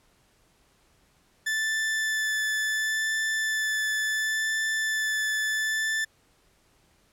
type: tone with vibrato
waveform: 40% pulse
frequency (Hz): 1753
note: A6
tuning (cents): -7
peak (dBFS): -24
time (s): 1.46-6.05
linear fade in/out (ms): 10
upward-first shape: sine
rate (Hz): 0.71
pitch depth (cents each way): 10
effects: pink hiss -64 dBFS RMS until 7.12 s + low-pass 12000 Hz 12 dB/octave